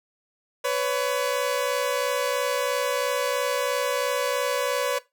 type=tone pair together; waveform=sawtooth; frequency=500 / 563 Hz; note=B4 / C#5; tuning=+21 / +27 cents; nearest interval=major second; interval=206 cents; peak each=-22 dBFS; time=0.64-4.99 s; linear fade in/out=10 ms; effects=noise-tail reverb RT60 0.2 s tail -18 dB re dry